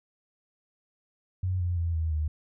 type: tone with pitch steps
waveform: sine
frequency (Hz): 92.3 / 88.18 / 84.25 / 80.49 / 76.9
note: F#2 / F2 / E2 / E2 / D#2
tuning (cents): -4 / +17 / +38 / -41 / -20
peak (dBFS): -25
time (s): 1.43-2.28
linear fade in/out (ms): 5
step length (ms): 170
effects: none